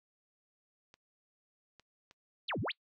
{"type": "clicks", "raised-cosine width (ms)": 0.2, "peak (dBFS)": -38, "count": 3, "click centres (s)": [0.941, 1.797, 2.111]}
{"type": "exponential two-way sweep", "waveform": "sine", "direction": "down then up", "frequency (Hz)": [4837, 87.31, 4837], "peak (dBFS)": -33, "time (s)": [2.48, 2.72], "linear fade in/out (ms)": 10, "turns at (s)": 2.6}
{"effects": ["noise-tail reverb RT60 0.1 s tail -25 dB re dry"]}